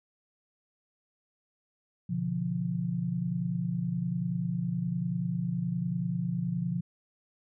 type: chord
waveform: sine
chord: B diminished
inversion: none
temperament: equal with one note detuned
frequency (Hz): 123.47 / 144.64 / 174.61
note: B2 / D3 / F3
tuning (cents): 0 / -26 / 0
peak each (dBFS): -35 / -35 / -30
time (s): 2.09-6.81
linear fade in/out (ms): 10
effects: none